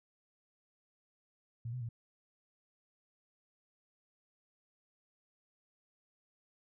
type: tone with pitch steps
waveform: sine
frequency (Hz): 116.7 / 125.8 / 116.1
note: A#2 / B2 / A#2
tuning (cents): +2 / +32 / -7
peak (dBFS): -37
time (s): 1.65-1.89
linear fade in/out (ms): 5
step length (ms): 80
effects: none